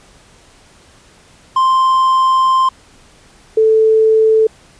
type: tone pair in turn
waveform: triangle / sine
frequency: 1046.5 / 440 Hz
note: C6 / A4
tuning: 0 / 0 cents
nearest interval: octave + minor third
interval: 1500 cents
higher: first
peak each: -7 dBFS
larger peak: neither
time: 1.56-2.69 / 3.57-4.47 s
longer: first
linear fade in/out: 5 ms
effects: pink hiss -46 dBFS RMS until 4.79 s + resampled to 22050 Hz